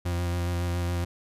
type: tone with vibrato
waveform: 40% pulse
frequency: 87.31 Hz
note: F2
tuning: in tune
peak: -25 dBFS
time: 0.05-1.05 s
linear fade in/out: 10 ms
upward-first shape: square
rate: 7.2 Hz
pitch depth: 16 cents each way
effects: resampled to 32000 Hz